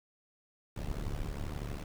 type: noise with amplitude modulation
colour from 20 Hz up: brown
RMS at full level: -33 dBFS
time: 0.76-1.84 s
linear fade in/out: 5 ms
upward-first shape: sine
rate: 72.5 Hz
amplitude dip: 90%
effects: none